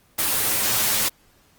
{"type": "noise with comb filter", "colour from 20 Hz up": "white", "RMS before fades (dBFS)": -21, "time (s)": [0.18, 1.09], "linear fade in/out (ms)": 10, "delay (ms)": 9.3, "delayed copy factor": 0.65, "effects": ["pink hiss -58 dBFS RMS until 1.58 s", "Opus 24 kbps"]}